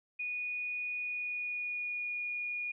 sine tone with pitch glide, 2465 to 2442 Hz, D#7 to D#7, -17 to -33 cents, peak -34 dBFS, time 0.19-2.72 s, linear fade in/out 10 ms, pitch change -16 cents, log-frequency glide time 1-2.22 s, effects none

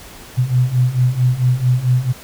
sine beating tone pair, 123.2 / 127.7 Hz, B2 / C3, -4 / -42 cents, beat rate 4.5 Hz, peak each -17 / -14 dBFS, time 0.37-2.13 s, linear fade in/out 20 ms, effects pink hiss -38 dBFS RMS until 2.23 s

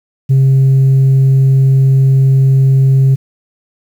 sine tone, 134.1 Hz, C3, 43 cents sharp, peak -3 dBFS, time 0.29-3.16 s, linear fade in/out 20 ms, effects tanh soft clip ceiling -4 dBFS + 7-bit

